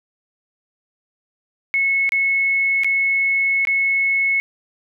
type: tone with dropouts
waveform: sine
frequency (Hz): 2192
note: C#7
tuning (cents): -20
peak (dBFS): -15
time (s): 1.74-4.4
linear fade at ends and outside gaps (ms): 0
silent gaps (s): 2.092-2.121 / 2.835-2.845 / 3.651-3.672
effects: none